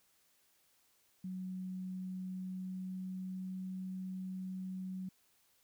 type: tone with pitch glide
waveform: sine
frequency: 185.6 to 186.89 Hz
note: F#3 to F#3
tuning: +6 to +18 cents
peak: -39 dBFS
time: 1.24-5.09 s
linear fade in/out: 5 ms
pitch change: +12 cents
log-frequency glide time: 2.11-3.66 s
effects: white hiss -72 dBFS RMS until 5.63 s